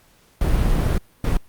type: noise bursts at uneven times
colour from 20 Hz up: brown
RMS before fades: -18 dBFS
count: 2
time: 0.41-0.98 / 1.24-1.37 s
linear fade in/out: 2 ms
effects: pink hiss -56 dBFS RMS until 1.48 s + Opus 48 kbps